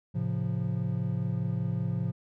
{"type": "chord", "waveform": "triangle", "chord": "A augmented", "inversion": "none", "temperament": "equal with one note detuned", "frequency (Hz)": [110, 135.04, 174.61], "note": ["A2", "C#3", "E#3"], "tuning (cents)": [0, -45, 0], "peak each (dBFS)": -30, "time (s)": [0.14, 2.12], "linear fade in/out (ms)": 20, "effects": []}